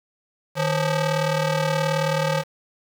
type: ring-modulated tone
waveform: sawtooth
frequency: 349.2 Hz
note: F4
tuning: in tune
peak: -13 dBFS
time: 0.55-2.44 s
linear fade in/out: 50 ms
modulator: 194 Hz
effects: low-pass 6000 Hz 12 dB/octave + 7-bit